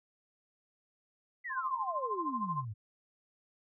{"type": "exponential sweep", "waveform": "sine", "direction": "down", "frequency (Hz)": [2046, 99.1], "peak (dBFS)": -37, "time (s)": [1.44, 2.74], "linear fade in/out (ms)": 20}
{"type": "tone with tremolo", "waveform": "sine", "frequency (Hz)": 1046.5, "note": "C6", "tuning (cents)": 0, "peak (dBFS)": -30, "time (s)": [1.49, 2.65], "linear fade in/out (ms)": 50, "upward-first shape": "sine", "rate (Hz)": 13, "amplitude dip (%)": 80}
{"effects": []}